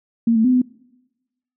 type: tone with pitch steps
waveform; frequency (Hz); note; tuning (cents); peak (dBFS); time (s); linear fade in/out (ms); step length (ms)
sine; 230.5 / 222.5 / 253.8 / 251.1; A#3 / A3 / B3 / B3; -19 / +20 / +47 / +29; -12; 0.27-0.618; 5; 87
effects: noise-tail reverb RT60 1.0 s tail -22 dB re dry